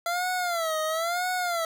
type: tone with vibrato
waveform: 25% pulse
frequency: 677 Hz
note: E5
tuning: 46 cents sharp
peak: -22 dBFS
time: 0.06-1.65 s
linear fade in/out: 2 ms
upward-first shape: sine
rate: 1 Hz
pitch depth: 140 cents each way
effects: none